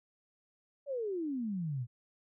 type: exponential sweep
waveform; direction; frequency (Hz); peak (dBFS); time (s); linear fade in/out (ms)
sine; down; 585 to 114.4; -33; 0.86-1.87; 50
effects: none